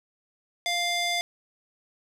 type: tone with band-pass filter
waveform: square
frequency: 698.5 Hz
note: F5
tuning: in tune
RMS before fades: -27 dBFS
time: 0.66-1.21 s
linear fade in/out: 0 ms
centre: 3700 Hz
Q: 0.94
effects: none